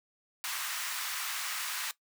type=high-pass noise; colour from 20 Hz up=pink; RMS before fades=-36 dBFS; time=0.44-1.91 s; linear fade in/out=0 ms; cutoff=1100 Hz; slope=24 dB/octave; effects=noise-tail reverb RT60 0.1 s tail -17 dB re dry